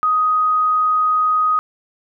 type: tone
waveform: sine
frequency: 1251 Hz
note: D#6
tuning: 9 cents sharp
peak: -13 dBFS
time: 0.03-1.59 s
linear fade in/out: 0 ms
effects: none